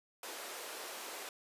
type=high-pass noise; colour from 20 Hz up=pink; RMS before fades=-45 dBFS; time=0.23-1.29 s; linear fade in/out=2 ms; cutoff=380 Hz; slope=24 dB/octave; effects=resampled to 32000 Hz